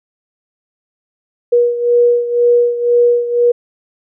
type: beating tone pair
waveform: sine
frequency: 479.7 / 481.7 Hz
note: A#4 / B4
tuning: +50 / -43 cents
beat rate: 2 Hz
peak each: -10 / -15 dBFS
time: 1.52-3.52 s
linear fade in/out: 10 ms
effects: none